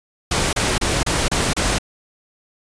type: noise bursts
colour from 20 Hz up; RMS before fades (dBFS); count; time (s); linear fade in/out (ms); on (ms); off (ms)
pink; -19; 6; 0.31-1.785; 5; 220; 31
effects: resampled to 22050 Hz